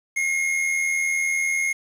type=tone with amplitude modulation; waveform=square; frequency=2150 Hz; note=C7; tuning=47 cents sharp; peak=-19 dBFS; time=0.16-1.73 s; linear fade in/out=10 ms; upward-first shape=sine; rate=80 Hz; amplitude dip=50%; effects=low-pass 11000 Hz 12 dB/octave + 8-bit